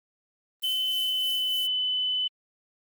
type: noise with tremolo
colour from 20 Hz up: violet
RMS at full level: -36 dBFS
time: 0.62-1.67 s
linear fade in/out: 5 ms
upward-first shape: triangle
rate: 3.3 Hz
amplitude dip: 60%
type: tone with pitch glide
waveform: sine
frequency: 3044 to 3011 Hz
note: F#7 to F#7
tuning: +48 to +30 cents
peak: -24 dBFS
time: 0.63-2.28 s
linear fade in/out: 10 ms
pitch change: -18 cents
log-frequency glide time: 0.73-1.76 s
effects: Opus 24 kbps

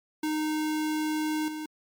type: tone with level steps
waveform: square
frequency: 308.4 Hz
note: D#4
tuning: 15 cents flat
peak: -27 / -34 dBFS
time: 0.23-1.66 s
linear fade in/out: 5 ms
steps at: 1.48 s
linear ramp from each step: 2 ms
effects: MP3 96 kbps

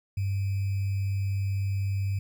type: tone with sample-and-hold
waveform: sine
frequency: 98 Hz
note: G2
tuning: in tune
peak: -25 dBFS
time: 0.17-2.19 s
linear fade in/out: 5 ms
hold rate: 2450 Hz
effects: none

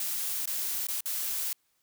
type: noise with dropouts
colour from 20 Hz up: blue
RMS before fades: -32 dBFS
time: 0-1.53 s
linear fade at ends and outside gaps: 2 ms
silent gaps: 0.457-0.474 / 0.869-0.885 / 1.007-1.057 s
effects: white hiss -73 dBFS RMS until 1.82 s

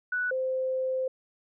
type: tone pair in turn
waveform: sine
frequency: 1480 / 519.6 Hz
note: F#6 / C5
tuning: 0 / -12 cents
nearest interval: octave + tritone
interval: 1812 cents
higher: first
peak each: -26 dBFS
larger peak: neither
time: 0.12-0.31 / 0.31-1.08 s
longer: second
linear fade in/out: 5 ms
effects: none

